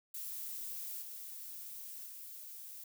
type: noise with level steps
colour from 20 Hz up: violet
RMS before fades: -43 / -47 / -49 dBFS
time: 0.14-2.84 s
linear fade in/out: 5 ms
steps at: 1.01 / 2.05 s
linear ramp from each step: 20 ms
effects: none